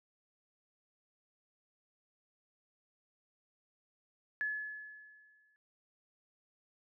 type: tone with exponential decay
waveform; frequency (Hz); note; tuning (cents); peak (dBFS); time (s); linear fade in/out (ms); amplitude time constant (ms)
sine; 1710; A6; -50; -31; 4.41-5.56; 0; 250
effects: none